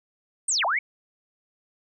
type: linear two-way sweep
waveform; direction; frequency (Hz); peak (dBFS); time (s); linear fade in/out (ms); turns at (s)
sine; down then up; 8860 to 610 to 2317; -21; 0.48-0.79; 5; 0.65
effects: none